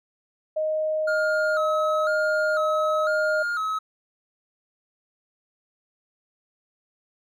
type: tone with pitch glide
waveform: sine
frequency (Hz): 622.3 to 618.4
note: D#5 to D#5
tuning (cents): 0 to -11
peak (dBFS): -22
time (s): 0.56-3.43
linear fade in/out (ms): 10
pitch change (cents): -11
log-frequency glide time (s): 1.01-1.82
type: tone with vibrato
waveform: triangle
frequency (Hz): 1347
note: E6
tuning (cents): +37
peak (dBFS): -22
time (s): 1.07-3.79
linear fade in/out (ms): 10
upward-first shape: square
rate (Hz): 1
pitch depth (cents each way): 85
effects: none